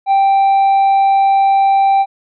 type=tone with hard clipping; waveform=sine; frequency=784 Hz; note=G5; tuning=in tune; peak=-9 dBFS; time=0.06-2.06 s; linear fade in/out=50 ms; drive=2 dB; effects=resampled to 11025 Hz